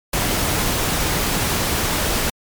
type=noise; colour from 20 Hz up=pink; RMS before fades=-20 dBFS; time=0.13-2.3 s; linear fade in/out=5 ms; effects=MP3 96 kbps